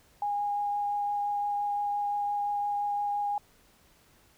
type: tone with vibrato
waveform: sine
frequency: 819 Hz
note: G#5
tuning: 24 cents flat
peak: -27 dBFS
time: 0.22-3.38 s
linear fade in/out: 2 ms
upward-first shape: triangle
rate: 5.8 Hz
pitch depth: 10 cents each way
effects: pink hiss -62 dBFS RMS until 4.37 s